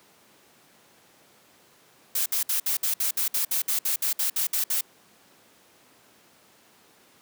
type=noise bursts; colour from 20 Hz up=blue; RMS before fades=-25 dBFS; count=16; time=2.15-4.81 s; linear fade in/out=5 ms; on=110 ms; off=60 ms; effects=pink hiss -57 dBFS RMS until 7.21 s + high-pass 200 Hz 12 dB/octave

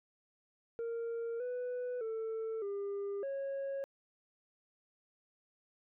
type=tone with pitch steps; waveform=sine; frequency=463.3 / 495.5 / 445.5 / 401.1 / 549 Hz; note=A#4 / B4 / A4 / G4 / C#5; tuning=-11 / +6 / +22 / +40 / -17 cents; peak=-33 dBFS; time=0.79-3.84 s; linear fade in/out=0 ms; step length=610 ms; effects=tanh soft clip ceiling -35 dBFS

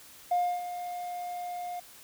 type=tone with ADSR envelope; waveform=triangle; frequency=710 Hz; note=F5; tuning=28 cents sharp; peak=-19 dBFS; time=0.31-1.8 s; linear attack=8 ms; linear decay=290 ms; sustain=-13 dB; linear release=8 ms; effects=tanh soft clip ceiling -20 dBFS + white hiss -52 dBFS RMS until 2.03 s

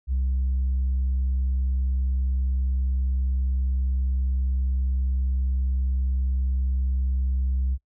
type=tone; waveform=sine; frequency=65 Hz; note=C2; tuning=11 cents flat; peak=-19 dBFS; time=0.07-7.78 s; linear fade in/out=50 ms; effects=noise-tail reverb RT60 0.1 s tail -23 dB re dry + tanh soft clip ceiling -19 dBFS

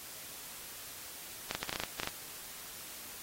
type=clicks; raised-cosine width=0.2 ms; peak=-16 dBFS; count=11; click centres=1.511 / 1.55 / 1.63 / 1.694 / 1.728 / 1.759 / 1.8 / 1.836 / 1.999 / 2.033 / 2.074 s; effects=white hiss -47 dBFS RMS until 3.22 s + AAC 48 kbps

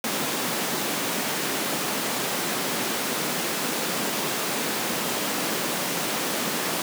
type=high-pass noise; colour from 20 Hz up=pink; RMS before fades=-27 dBFS; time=0.04-6.82 s; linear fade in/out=2 ms; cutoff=180 Hz; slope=24 dB/octave; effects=none

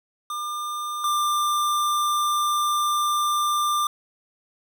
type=tone pair in turn; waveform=square; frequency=1200 / 1191 Hz; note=D6 / D6; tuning=+37 / +24 cents; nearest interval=unison; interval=13 cents; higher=first; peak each=-28 / -21 dBFS; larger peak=second; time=0.3-1.04 / 1.04-3.87 s; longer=second; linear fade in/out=2 ms; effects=none

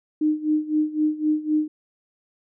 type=tone with tremolo; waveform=sine; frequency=306.1 Hz; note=D#4; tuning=28 cents flat; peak=-16 dBFS; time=0.21-1.68 s; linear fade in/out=5 ms; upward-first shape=sine; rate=3.9 Hz; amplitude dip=85%; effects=none

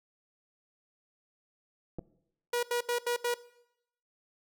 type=clicks; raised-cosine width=2 ms; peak=-26 dBFS; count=2; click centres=1.986 / 1.992 s
type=tone bursts; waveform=sawtooth; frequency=481.7 Hz; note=B4; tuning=43 cents flat; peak=-24 dBFS; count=5; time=2.53-3.342 s; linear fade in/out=5 ms; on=100 ms; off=78 ms
effects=noise-tail reverb RT60 0.8 s tail -19 dB re dry

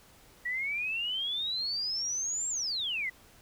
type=exponential two-way sweep; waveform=sine; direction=up then down; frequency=1915 to 7570 to 1950 Hz; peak=-30 dBFS; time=0.45-3.1 s; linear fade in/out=10 ms; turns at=2.49 s; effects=pink hiss -58 dBFS RMS until 3.41 s

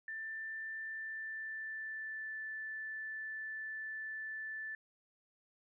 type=tone with pitch glide; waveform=sine; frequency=1776 to 1755.6 Hz; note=A6 to A6; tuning=+16 to -4 cents; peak=-40 dBFS; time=0.08-4.75 s; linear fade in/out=2 ms; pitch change=-20 cents; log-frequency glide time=0.82-2.39 s; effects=none

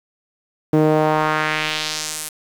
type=tone with band-pass filter sweep; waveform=sawtooth; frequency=154.4 Hz; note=D#3; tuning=13 cents flat; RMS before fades=-19 dBFS; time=0.73-2.29 s; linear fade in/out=5 ms; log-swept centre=350 to 11000 Hz; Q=1.5; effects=7-bit

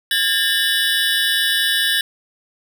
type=tone cluster; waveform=square; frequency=1628 / 1793 / 2974 / 3460 / 3823 Hz; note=G#6 / A6 / F#7 / A7 / A#7; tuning=-35 / +32 / +8 / -30 / +43 cents; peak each=-23 dBFS; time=0.11-2.01 s; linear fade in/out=2 ms; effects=none

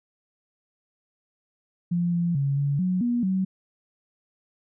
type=tone with pitch steps; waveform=sine; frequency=173.6 / 171.9 / 139.2 / 141.8 / 183.3 / 240.4 / 188.8 Hz; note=F3 / F3 / C#3 / C#3 / F#3 / B3 / F#3; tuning=-10 / -27 / +8 / +40 / -16 / -46 / +35 cents; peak=-21 dBFS; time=1.91-3.45 s; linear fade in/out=10 ms; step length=220 ms; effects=none

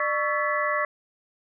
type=tone cluster; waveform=sine; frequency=598 / 1120 / 1328 / 1728 / 1980 Hz; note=D5 / C#6 / E6 / A6 / B6; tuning=+31 / +18 / +12 / -32 / +4 cents; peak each=-28 / -27 / -33 / -30 / -29 dBFS; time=0-0.85 s; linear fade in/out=2 ms; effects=none

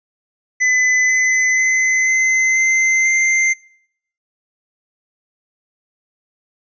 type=tone with pitch steps; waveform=square; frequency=2011 / 2026 / 2041 / 2057 / 2072 / 2088 Hz; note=B6 / B6 / C7 / C7 / C7 / C7; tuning=+31 / +44 / -44 / -30 / -17 / -4 cents; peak=-13 dBFS; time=0.6-3.54 s; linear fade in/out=20 ms; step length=490 ms; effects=noise-tail reverb RT60 0.7 s tail -23 dB re dry + resampled to 16000 Hz

